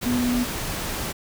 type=tone in noise; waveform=sine; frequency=245.3 Hz; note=B3; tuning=12 cents flat; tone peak=-20 dBFS; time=0.05-0.45 s; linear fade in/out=20 ms; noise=pink; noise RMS=-29 dBFS; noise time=0.01-1.13 s; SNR=+6 dB; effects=none